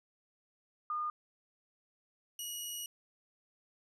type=tone pair in turn; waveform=sine / 15% pulse; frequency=1218 / 2904 Hz; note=D#6 / F#7; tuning=-37 / -33 cents; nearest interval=octave + minor third; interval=1504 cents; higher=second; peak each=-33 / -32 dBFS; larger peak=second; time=0.9-1.1 / 2.39-2.86 s; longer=second; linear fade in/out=2 ms; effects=none